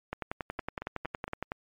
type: two click trains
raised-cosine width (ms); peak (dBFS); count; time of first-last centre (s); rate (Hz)
0.5; -22 / -18; 4 / 16; 0.59-1.28 / 0.13-1.519; 4.35 / 10.8
effects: MP3 64 kbps